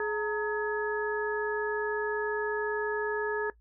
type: harmonic tone with a mistuned harmonic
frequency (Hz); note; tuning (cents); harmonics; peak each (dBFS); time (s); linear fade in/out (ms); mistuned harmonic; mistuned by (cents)
422.8; G#4; +31; 1 / 2 / 3 / 4; -30 / -36 / -41 / -33; 0-3.5; 2; 2; +140
effects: noise-tail reverb RT60 0.1 s tail -19 dB re dry + added 56 Hz sine -58 dBFS peak until 3.6 s